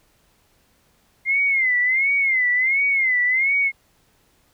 sine tone with vibrato, 2100 Hz, C7, 6 cents sharp, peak -16 dBFS, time 1.25-3.72 s, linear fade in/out 50 ms, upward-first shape sine, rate 1.4 Hz, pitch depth 120 cents each way, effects pink hiss -61 dBFS RMS until 4.53 s

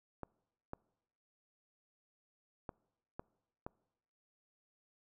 clicks, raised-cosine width 1 ms, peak -28 dBFS, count 5, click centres 0.233 / 0.734 / 2.692 / 3.195 / 3.665 s, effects noise-tail reverb RT60 0.9 s tail -25 dB re dry

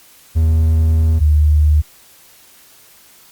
triangle / sine tone pair in turn, 80 / 75.51 Hz, D#2 / D2, +49 / +49 cents, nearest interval minor second, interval 100 cents, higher first, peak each -8 dBFS, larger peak neither, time 0.35-1.2 / 1.2-1.82 s, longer first, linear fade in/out 20 ms, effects white hiss -46 dBFS RMS until 3.31 s + Opus 48 kbps

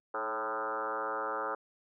sine tone with frequency modulation, 891 Hz, A5, 22 cents sharp, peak -31 dBFS, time 0.14-1.55 s, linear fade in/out 5 ms, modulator 115 Hz, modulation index 4.7, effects added 56 Hz sine -64 dBFS peak until 1.95 s + high-pass 400 Hz 12 dB/octave

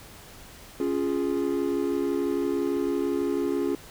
triangle chord, Db major, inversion none, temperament equal, 277.2 / 349.2 / 415.3 Hz, Db4 / F4 / Ab4, 0 / 0 / 0 cents, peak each -26 / -26 / -27 dBFS, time 0.8-3.75 s, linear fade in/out 2 ms, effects pink hiss -47 dBFS RMS until 3.9 s

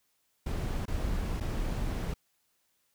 brown noise with dropouts, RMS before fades -32 dBFS, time 0.46-2.14 s, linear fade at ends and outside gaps 5 ms, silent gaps 0.856-0.879 / 1.401-1.407 s, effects white hiss -74 dBFS RMS until 2.94 s

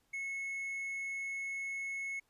triangle tone, 2189 Hz, C#7, 22 cents flat, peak -35 dBFS, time 0.13-2.2 s, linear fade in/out 10 ms, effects pink hiss -75 dBFS RMS until 2.29 s + resampled to 32000 Hz

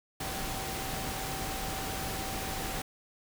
sine tone in noise, 771 Hz, G5, 29 cents flat, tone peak -41 dBFS, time 0.2-2.82 s, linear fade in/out 5 ms, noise pink, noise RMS -36 dBFS, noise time 0.2-2.82 s, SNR -8 dB, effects none

